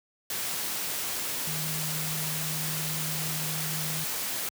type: tone in noise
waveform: sine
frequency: 155.56 Hz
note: D#3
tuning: in tune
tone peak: -34 dBFS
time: 1.47-4.04 s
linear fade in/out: 2 ms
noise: white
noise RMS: -32 dBFS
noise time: 0.3-4.49 s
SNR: -5 dB
effects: high-pass 100 Hz 12 dB/octave